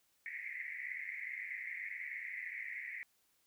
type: band-pass noise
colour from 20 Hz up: pink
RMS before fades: -44 dBFS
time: 0.26-3.03 s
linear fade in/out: 0 ms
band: 1900 to 2200 Hz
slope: 96 dB/octave
effects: white hiss -75 dBFS RMS until 3.46 s